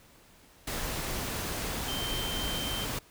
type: tone in noise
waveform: sine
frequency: 3121 Hz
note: G7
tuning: 8 cents flat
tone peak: -35 dBFS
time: 1.88-2.85 s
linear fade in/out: 5 ms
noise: pink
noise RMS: -34 dBFS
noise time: 0.67-2.99 s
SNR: -4 dB
effects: pink hiss -58 dBFS RMS until 3.1 s